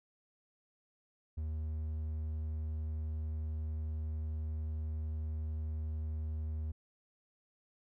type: tone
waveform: triangle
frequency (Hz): 77.78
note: D#2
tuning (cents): 0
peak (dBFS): -33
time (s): 1.37-6.72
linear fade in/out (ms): 10
effects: none